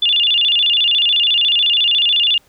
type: tone with vibrato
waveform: sine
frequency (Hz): 3137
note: G7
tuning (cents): +1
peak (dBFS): -11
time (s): 0.02-2.38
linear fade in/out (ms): 5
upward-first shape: square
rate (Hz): 14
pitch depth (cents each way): 180
effects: pink hiss -54 dBFS RMS until 2.48 s